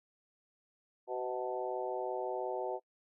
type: harmonic tone with a mistuned harmonic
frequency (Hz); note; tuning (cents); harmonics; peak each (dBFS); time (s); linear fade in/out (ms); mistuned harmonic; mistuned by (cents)
125.8; B2; +32; 3 / 4 / 5 / 6 / 7; -39 / -40 / -41 / -42 / -42; 1.07-2.8; 50; 6; -40
effects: noise-tail reverb RT60 0.1 s tail -24 dB re dry